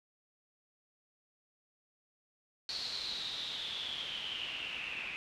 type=noise with low-pass filter sweep; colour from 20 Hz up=white; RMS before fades=-40 dBFS; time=2.69-5.16 s; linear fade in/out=0 ms; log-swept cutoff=4400 to 2500 Hz; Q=9.8; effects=none